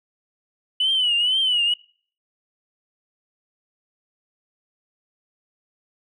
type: tone with vibrato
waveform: sine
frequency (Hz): 2975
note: F#7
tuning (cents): +9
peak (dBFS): -16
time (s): 0.8-1.74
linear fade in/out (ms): 5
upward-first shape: triangle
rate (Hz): 2.1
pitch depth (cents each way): 120
effects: noise-tail reverb RT60 0.5 s tail -26 dB re dry + tanh soft clip ceiling -13 dBFS